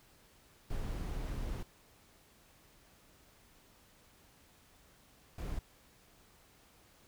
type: noise bursts at uneven times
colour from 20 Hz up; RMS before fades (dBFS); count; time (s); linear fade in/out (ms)
brown; -38; 2; 0.7-1.63 / 5.38-5.59; 5
effects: pink hiss -64 dBFS RMS until 7.07 s

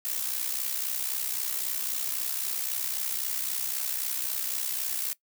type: noise with amplitude modulation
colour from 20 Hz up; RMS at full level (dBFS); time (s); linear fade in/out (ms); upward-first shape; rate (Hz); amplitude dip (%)
blue; -28; 0.05-5.13; 0; sine; 63.8; 65
effects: noise-tail reverb RT60 0.1 s tail -19 dB re dry

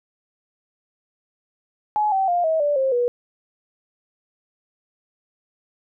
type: tone with pitch steps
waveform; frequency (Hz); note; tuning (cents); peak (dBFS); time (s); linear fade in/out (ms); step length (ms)
sine; 845 / 770.4 / 702.4 / 640.4 / 583.9 / 532.3 / 485.3; G#5 / G5 / F5 / D#5 / D5 / C5 / B4; +30 / -30 / +10 / +50 / -10 / +30 / -30; -17; 1.96-3.08; 0; 160
effects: none

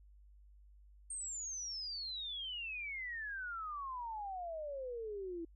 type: exponential sweep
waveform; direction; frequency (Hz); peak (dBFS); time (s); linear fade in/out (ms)
sine; down; 8700 to 326.2; -40; 1.1-5.45; 5
effects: added 50 Hz sine -58 dBFS peak until 5.55 s

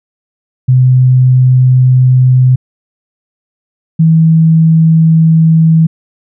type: tone pair in turn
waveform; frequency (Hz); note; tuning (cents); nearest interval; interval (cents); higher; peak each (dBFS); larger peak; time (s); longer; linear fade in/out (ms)
sine; 128 / 161.63; C3 / E3; -38 / -34; major third; 404; second; -3; neither; 0.68-2.56 / 3.99-5.87; neither; 10
effects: none

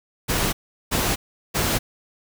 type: noise bursts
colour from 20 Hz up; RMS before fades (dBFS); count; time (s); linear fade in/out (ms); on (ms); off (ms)
pink; -22; 3; 0.28-1.79; 20; 250; 380
effects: none

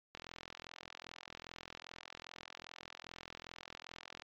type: click train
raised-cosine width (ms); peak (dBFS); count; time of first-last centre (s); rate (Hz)
0.2; -28; 174; 0.15-4.221; 42.5
effects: low-pass 5000 Hz 12 dB/octave + AAC 48 kbps

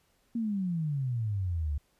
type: exponential sweep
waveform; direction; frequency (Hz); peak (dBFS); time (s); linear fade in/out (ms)
sine; down; 237.8 to 69.7; -28; 0.35-1.78; 5
effects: pink hiss -70 dBFS RMS until 1.99 s + resampled to 32000 Hz

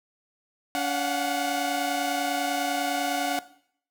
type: tone cluster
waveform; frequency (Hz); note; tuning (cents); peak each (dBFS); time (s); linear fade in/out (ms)
sawtooth; 284.1 / 716 / 746; C#4 / F5 / F#5; +43 / +43 / +14; -26; 0.75-3.39; 0
effects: noise-tail reverb RT60 0.6 s tail -17 dB re dry

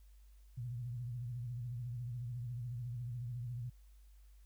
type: tone with vibrato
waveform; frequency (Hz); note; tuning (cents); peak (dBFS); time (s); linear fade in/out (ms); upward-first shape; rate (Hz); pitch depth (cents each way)
sine; 121.1; B2; -34; -39; 0.57-3.7; 10; triangle; 14; 110
effects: added 50 Hz sine -57 dBFS peak until 4.45 s + white hiss -75 dBFS RMS until 4.45 s

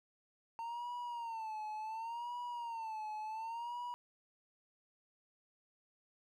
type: tone with vibrato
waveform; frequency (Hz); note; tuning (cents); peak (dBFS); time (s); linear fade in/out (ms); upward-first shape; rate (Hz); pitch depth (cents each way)
triangle; 911; A#5; -40; -38; 0.59-3.94; 0; sine; 0.69; 110
effects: none

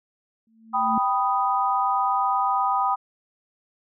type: tone with exponential growth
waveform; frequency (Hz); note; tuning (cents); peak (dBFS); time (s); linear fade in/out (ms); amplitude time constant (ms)
sine; 223.8; A3; +30; -22; 0.47-0.98; 2; 110
type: chord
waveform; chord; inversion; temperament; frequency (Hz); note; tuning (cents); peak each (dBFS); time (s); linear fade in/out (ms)
sine; G augmented; none; equal; 784 / 987.8 / 1244.5; G5 / B5 / D#6; 0 / 0 / 0; -24; 0.73-2.96; 20
effects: none

